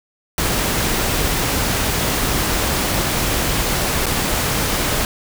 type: noise with dropouts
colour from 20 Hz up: pink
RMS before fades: -19 dBFS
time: 0.38-5.05 s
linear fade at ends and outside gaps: 1 ms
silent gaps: 4.058-4.065 s
effects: none